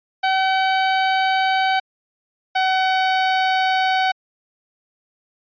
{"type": "tone pair in turn", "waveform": "sawtooth", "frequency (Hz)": [762, 754.6], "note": ["G5", "F#5"], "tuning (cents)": [-49, 34], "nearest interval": "unison", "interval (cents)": 17, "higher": "first", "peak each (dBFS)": -12, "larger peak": "neither", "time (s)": [[0.23, 1.8], [2.55, 4.12]], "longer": "neither", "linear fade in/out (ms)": 10, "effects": ["resampled to 11025 Hz"]}